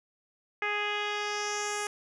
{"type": "tone with low-pass filter sweep", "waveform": "10% pulse", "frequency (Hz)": 415.3, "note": "G#4", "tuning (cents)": 0, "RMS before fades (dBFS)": -32, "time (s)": [0.62, 1.87], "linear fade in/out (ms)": 2, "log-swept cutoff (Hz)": [2200, 9100], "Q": 2.6, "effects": []}